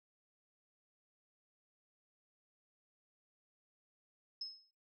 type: tone with exponential decay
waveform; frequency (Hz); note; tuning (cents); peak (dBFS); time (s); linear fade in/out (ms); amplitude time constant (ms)
sine; 5180; E8; -31; -37; 4.41-4.71; 5; 64
effects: noise-tail reverb RT60 0.3 s tail -18 dB re dry